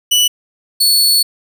sawtooth tone pair in turn, 2960 / 4418 Hz, F#7 / C#8, 0 / -7 cents, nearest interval perfect fifth, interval 693 cents, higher second, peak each -6 dBFS, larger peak neither, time 0.11-0.28 / 0.8-1.23 s, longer second, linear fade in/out 10 ms, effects none

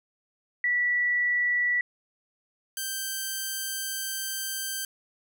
sine / 5% pulse tone pair in turn, 1950 / 1563.1 Hz, B6 / G6, -23 / -5 cents, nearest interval major third, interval 382 cents, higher first, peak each -22 / -19 dBFS, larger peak second, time 0.64-1.81 / 2.77-4.85 s, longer second, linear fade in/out 2 ms, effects none

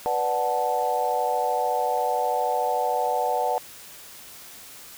sine chord, B minor seventh, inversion none, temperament equal with one note detuned, 493.9 / 587.3 / 740 / 874.4 Hz, B4 / D5 / F#5 / A5, 0 / 0 / 0 / -11 cents, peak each -28 / -29 / -25 / -27 dBFS, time 0.06-3.58 s, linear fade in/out 0 ms, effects white hiss -44 dBFS RMS until 4.97 s

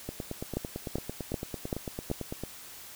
two click trains, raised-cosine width 2 ms, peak -21 / -16 dBFS, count 22 / 5, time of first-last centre 0.09-2.436 / 0.57-2.114 s, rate 8.95 / 2.59 Hz, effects white hiss -47 dBFS RMS until 2.95 s

